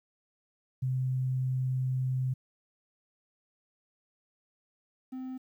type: tone pair in turn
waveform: sine / triangle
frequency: 129.3 / 258.6 Hz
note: C3 / C4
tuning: -20 / -20 cents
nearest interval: octave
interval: 1200 cents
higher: second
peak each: -27 / -34 dBFS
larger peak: first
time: 0.82-2.34 / 5.12-5.38 s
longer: first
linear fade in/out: 10 ms
effects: 11-bit